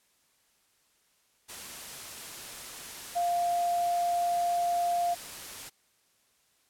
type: tone in noise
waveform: sine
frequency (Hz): 698.5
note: F5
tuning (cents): 0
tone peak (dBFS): -25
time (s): 3.15-5.15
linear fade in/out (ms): 20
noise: white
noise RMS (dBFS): -42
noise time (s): 1.48-5.7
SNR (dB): +14
effects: white hiss -69 dBFS RMS until 6.69 s + low-pass 12000 Hz 12 dB/octave